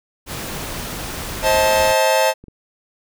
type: noise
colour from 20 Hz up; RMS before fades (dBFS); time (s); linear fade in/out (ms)
pink; -28; 0.26-1.95; 50
type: chord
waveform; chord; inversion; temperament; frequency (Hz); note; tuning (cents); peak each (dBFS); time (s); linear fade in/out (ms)
45% pulse; A diminished; first; just; 528 / 633.6 / 880; C5 / Eb5 / A5; +16 / +31 / 0; -18; 1.42-2.34; 50
type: clicks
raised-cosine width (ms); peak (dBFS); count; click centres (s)
3; -27; 4; 1.549 / 1.587 / 2.44 / 2.483
effects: none